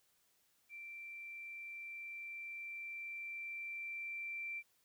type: tone with level ramp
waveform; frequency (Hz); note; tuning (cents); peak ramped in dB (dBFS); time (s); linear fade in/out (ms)
sine; 2349; D7; 0; -47 to -40; 0.69-4.63; 50
effects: white hiss -75 dBFS RMS until 4.84 s